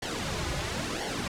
pink noise with flanger, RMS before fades -32 dBFS, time 0.02-1.28 s, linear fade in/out 5 ms, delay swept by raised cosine 0.79 to 4.49 ms, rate 0.98 Hz, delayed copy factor -0.7, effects low-pass 7000 Hz 12 dB/octave

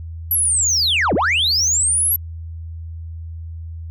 sine linear two-way sweep, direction down then up, 11840 to 136.9 to 11840 Hz, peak -12 dBFS, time 0.31-2.16 s, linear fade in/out 2 ms, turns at 1.14 s, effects tanh soft clip ceiling -13 dBFS + added 82 Hz sine -28 dBFS peak until 3.9 s

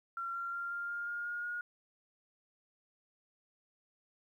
sine tone with pitch steps, 1369 / 1378.5 / 1388.1 / 1397.8 / 1407.5 / 1417.3 / 1427.1 / 1437.1 Hz, F6 / F6 / F6 / F6 / F6 / F6 / F6 / F6, -35 / -23 / -11 / +1 / +13 / +25 / +37 / +49 cents, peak -36 dBFS, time 0.17-1.61 s, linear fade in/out 2 ms, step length 180 ms, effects 12-bit

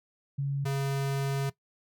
sine / square tone pair in turn, 139.5 / 137.74 Hz, C#3 / C#3, +11 / -11 cents, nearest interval unison, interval 22 cents, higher first, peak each -27 / -28 dBFS, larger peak first, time 0.38-0.65 / 0.65-1.5 s, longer second, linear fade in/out 10 ms, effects noise-tail reverb RT60 0.1 s tail -18 dB re dry

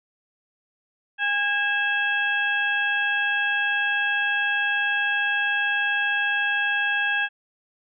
harmonic tone with a mistuned harmonic, 819 Hz, G#5, 24 cents flat, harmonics 1 / 2 / 3 / 4, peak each -31 / -22 / -27 / -33 dBFS, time 1.18-7.29 s, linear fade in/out 50 ms, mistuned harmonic 3, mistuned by +120 cents, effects none

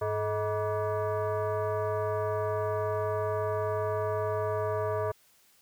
sine tone with frequency modulation, 101.8 Hz, G#2, 34 cents flat, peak -27 dBFS, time 0.01-5.12 s, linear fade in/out 10 ms, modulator 532 Hz, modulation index 1.7, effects white hiss -63 dBFS RMS until 5.61 s

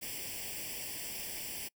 white noise with comb filter, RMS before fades -41 dBFS, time 0.01-1.69 s, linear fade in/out 20 ms, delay 0.38 ms, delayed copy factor +0.85, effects noise-tail reverb RT60 0.1 s tail -26 dB re dry

